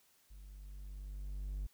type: tone with level ramp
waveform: triangle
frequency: 49 Hz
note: G1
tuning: in tune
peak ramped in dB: -49 to -34 dBFS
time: 0.3-1.67 s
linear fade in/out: 10 ms
effects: white hiss -70 dBFS RMS until 1.73 s